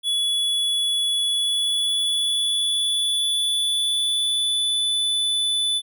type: tone with pitch glide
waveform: square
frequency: 3400 to 3490 Hz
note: G#7 to A7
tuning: +40 to -15 cents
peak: -20 dBFS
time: 0.03-5.82 s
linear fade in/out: 50 ms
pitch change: +45 cents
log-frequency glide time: 1.09-4.97 s
effects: none